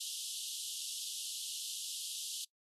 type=band-pass noise; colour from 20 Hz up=pink; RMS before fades=-42 dBFS; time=0-2.45 s; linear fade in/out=10 ms; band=2900 to 12000 Hz; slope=96 dB/octave; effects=noise-tail reverb RT60 0.1 s tail -21 dB re dry